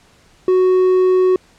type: tone with hard clipping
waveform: sine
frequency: 370 Hz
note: F#4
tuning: in tune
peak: -11 dBFS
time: 0.48-1.36 s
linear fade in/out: 2 ms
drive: 3 dB
effects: pink hiss -51 dBFS RMS until 1.58 s + low-pass 8000 Hz 12 dB/octave